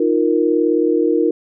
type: chord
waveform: sine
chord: Eb suspended second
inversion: none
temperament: just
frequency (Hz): 311.1 / 350 / 466.7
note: Eb4 / F4 / Bb4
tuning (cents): 0 / +4 / +2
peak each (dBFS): -17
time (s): 0-1.31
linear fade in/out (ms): 5
effects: none